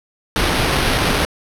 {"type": "noise with sample-and-hold", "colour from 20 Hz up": "pink", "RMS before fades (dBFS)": -17, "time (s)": [0.36, 1.25], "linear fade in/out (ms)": 0, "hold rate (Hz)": 7350, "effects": ["low-pass 12000 Hz 12 dB/octave"]}